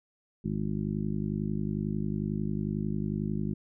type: harmonic tone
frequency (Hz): 51.1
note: G#1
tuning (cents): -27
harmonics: 1 / 2 / 3 / 4 / 5 / 6 / 7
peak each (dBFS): -40 / -39 / -33 / -32 / -42 / -40 / -41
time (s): 0.44-3.54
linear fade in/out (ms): 10
effects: none